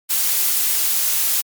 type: noise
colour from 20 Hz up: blue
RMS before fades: -18 dBFS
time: 0.09-1.42 s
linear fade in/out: 20 ms
effects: MP3 96 kbps